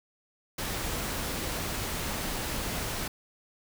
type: noise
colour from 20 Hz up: pink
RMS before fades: -33 dBFS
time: 0.58-3.08 s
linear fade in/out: 5 ms
effects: none